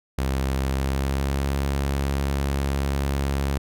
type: tone with pitch glide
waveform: sawtooth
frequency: 66.9 to 69.18 Hz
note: C2 to C#2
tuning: +39 to -3 cents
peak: -18 dBFS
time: 0.18-3.58 s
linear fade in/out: 5 ms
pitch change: +58 cents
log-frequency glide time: 0.67-1.48 s
effects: none